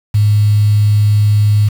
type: tone with quantisation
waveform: sine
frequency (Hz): 104.6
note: G#2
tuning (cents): +13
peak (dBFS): -7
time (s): 0.14-1.69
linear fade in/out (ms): 10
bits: 5
effects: none